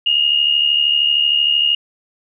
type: tone pair together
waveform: sine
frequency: 2839 / 2912 Hz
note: F7 / F#7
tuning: +28 / -28 cents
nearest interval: unison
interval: 44 cents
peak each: -13 / -19 dBFS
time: 0.06-1.75 s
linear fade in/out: 5 ms
effects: none